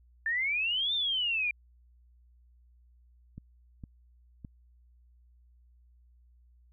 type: exponential two-way sweep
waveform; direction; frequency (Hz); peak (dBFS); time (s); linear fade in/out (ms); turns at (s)
sine; up then down; 1761 to 3650 to 2361; -27; 0.26-1.51; 2; 0.94
type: clicks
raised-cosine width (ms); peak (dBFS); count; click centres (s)
5; -30; 3; 3.38 / 3.838 / 4.448
effects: added 60 Hz sine -58 dBFS peak until 6.72 s